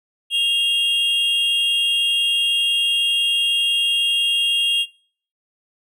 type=tone pair together; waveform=triangle; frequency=2794 / 3264 Hz; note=F7 / G#7; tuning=0 / -31 cents; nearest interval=minor third; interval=269 cents; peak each=-18 dBFS; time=0.3-4.86 s; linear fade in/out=50 ms; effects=noise-tail reverb RT60 0.5 s tail -22 dB re dry